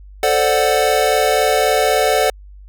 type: chord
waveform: square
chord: D dominant seventh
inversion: second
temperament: equal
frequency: 440 / 523.3 / 587.3 / 740 Hz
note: A4 / C5 / D5 / F#5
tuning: 0 / 0 / 0 / 0 cents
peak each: -19 / -21 / -19 / -18 dBFS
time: 0.23-2.3 s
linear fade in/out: 2 ms
effects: added 49 Hz sine -36 dBFS peak until 2.68 s